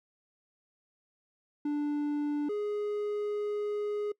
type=tone pair in turn; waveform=triangle; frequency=293.7 / 416 Hz; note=D4 / G#4; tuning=0 / +3 cents; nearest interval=tritone; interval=603 cents; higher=second; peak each=-26 / -28 dBFS; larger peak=first; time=1.65-2.49 / 2.49-4.12 s; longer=second; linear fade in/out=5 ms; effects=noise-tail reverb RT60 0.1 s tail -23 dB re dry